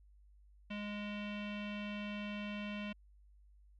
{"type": "tone with low-pass filter", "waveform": "square", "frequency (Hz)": 206.9, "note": "G#3", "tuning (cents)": -6, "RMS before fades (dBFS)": -42, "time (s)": [0.7, 2.93], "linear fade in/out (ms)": 10, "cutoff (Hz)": 2800, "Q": 4.7, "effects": ["added 50 Hz sine -60 dBFS peak until 3.79 s"]}